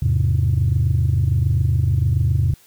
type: chord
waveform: sine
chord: E augmented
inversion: none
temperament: equal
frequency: 82.41 / 103.83 / 130.81 Hz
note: E2 / G#2 / B#2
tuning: 0 / 0 / 0 cents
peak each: -18 dBFS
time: 0.02-2.54 s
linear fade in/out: 5 ms
effects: tanh soft clip ceiling -9 dBFS + white hiss -52 dBFS RMS until 2.66 s

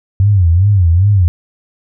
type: tone with vibrato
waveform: sine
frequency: 92.6 Hz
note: F#2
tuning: 2 cents sharp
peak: -6 dBFS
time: 0.2-1.28 s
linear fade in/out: 0 ms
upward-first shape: sine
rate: 2.5 Hz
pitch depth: 200 cents each way
effects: none

